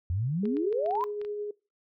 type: exponential sweep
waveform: sine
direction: up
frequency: 82.41 to 1045 Hz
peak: -26 dBFS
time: 0.1-1.04 s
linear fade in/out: 0 ms
type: tone with tremolo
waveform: sine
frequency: 415.3 Hz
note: G#4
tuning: in tune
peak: -30 dBFS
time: 0.43-1.51 s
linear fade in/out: 5 ms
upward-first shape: sine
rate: 9.4 Hz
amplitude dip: 25%
type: clicks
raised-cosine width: 0.3 ms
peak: -32 dBFS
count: 9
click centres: 0.455 / 0.569 / 0.727 / 0.861 / 0.909 / 0.953 / 1.01 / 1.215 / 1.249 s
effects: noise-tail reverb RT60 0.3 s tail -23 dB re dry